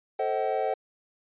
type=chord; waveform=triangle; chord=A diminished seventh; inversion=none; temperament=just; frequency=440 / 528 / 633.6 / 760.3 Hz; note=A4 / C5 / Eb5 / Gb5; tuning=0 / +16 / +31 / +47 cents; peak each=-29 / -29 / -30 / -27 dBFS; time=0.19-0.74 s; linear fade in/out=5 ms; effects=resampled to 8000 Hz